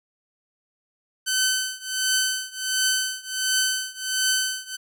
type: tone with tremolo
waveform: 10% pulse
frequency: 1525 Hz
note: G6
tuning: 48 cents flat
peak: -10 dBFS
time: 1.26-4.77 s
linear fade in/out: 20 ms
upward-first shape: triangle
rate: 1.4 Hz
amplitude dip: 95%
effects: none